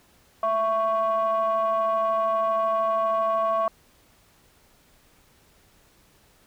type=ring-modulated tone; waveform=triangle; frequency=223.6 Hz; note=A3; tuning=28 cents sharp; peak=-15 dBFS; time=0.43-3.68 s; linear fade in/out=2 ms; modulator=888 Hz; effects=tanh soft clip ceiling -13 dBFS + pink hiss -59 dBFS RMS until 6.46 s